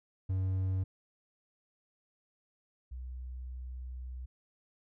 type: tone pair in turn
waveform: triangle / sine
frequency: 94.2 / 62.87 Hz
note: F#2 / B1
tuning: +32 / +32 cents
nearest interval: perfect fifth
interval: 700 cents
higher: first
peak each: -27 / -39 dBFS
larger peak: first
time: 0.29-0.84 / 2.91-4.26 s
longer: second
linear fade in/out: 10 ms
effects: none